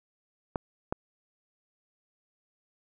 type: clicks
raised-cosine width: 1 ms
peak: -15 dBFS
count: 2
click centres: 0.558 / 0.925 s
effects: none